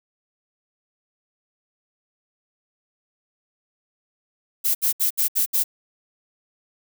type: noise bursts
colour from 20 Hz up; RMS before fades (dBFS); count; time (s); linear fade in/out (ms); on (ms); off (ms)
violet; -20; 6; 4.64-5.64; 20; 110; 68
effects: none